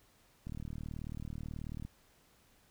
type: click train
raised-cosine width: 5 ms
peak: -30 dBFS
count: 54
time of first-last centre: 0.47-1.85 s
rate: 38.4 Hz
effects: pink hiss -67 dBFS RMS until 2.7 s